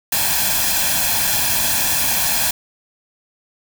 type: noise with comb filter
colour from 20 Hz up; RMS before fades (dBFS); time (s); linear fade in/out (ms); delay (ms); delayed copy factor
white; -18; 0.12-2.51; 5; 1.2; +0.7
effects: none